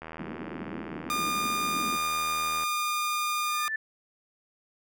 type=click train; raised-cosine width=0.5 ms; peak=-25 dBFS; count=211; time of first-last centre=0.02-2.635 s; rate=80.3 Hz
type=band-pass noise; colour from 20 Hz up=pink; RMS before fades=-39 dBFS; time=0.19-1.97 s; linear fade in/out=10 ms; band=190 to 350 Hz; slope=24 dB/octave
type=tone; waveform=sawtooth; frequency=1212 Hz; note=D#6; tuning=46 cents flat; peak=-23 dBFS; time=1.1-3.68 s; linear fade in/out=0 ms
type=tone with exponential growth; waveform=sine; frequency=1760 Hz; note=A6; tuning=in tune; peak=-25 dBFS; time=3.42-3.76 s; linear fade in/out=5 ms; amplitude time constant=72 ms
effects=none